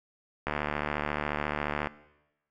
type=click train; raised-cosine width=0.5 ms; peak=-14 dBFS; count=105; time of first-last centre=0.47-1.872 s; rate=74.2 Hz; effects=noise-tail reverb RT60 1.0 s tail -19 dB re dry